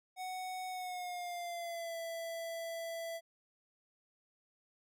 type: tone with pitch glide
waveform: square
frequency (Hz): 742 to 664.9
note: F#5 to E5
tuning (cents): +5 to +15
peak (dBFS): -40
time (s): 0.16-3.21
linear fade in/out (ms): 50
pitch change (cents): -190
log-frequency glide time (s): 0.69-1.97
effects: none